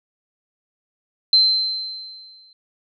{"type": "tone with exponential decay", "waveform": "sine", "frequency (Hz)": 4100, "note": "C8", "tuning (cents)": -36, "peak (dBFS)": -9, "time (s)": [1.33, 2.53], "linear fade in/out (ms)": 2, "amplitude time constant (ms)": 260, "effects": []}